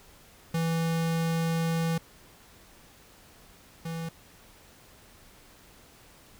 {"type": "tone pair in turn", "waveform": "square", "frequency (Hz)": [164.81, 164.81], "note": ["E3", "E3"], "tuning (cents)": [0, 0], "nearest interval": "unison", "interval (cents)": 0, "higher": "neither", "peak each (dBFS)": [-26, -33], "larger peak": "first", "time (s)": [[0.54, 1.98], [3.85, 4.09]], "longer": "first", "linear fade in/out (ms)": 5, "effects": ["pink hiss -55 dBFS RMS until 6.39 s"]}